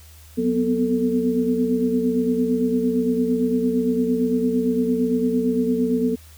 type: tone cluster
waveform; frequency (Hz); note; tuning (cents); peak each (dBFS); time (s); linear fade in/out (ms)
sine; 182.6 / 243.7 / 252.5 / 443.3; F#3 / B3 / B3 / A4; -23 / -23 / +39 / +13; -29 / -20 / -26 / -23; 0.37-6.16; 20
effects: added 78 Hz sine -44 dBFS peak until 6.37 s + white hiss -50 dBFS RMS until 6.37 s